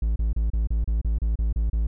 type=tone bursts; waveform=triangle; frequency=55 Hz; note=A1; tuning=in tune; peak=-18 dBFS; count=11; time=0.02-1.87 s; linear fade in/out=5 ms; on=140 ms; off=31 ms; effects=none